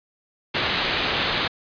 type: low-pass noise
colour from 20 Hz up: white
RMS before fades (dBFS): -24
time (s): 0.54-1.48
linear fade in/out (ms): 10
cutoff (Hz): 4200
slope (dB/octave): 48
effects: resampled to 11025 Hz